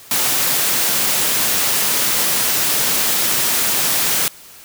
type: high-pass noise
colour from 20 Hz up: white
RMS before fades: -17 dBFS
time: 0.11-4.28 s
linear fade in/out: 2 ms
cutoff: 100 Hz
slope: 24 dB/octave
effects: white hiss -41 dBFS RMS until 4.64 s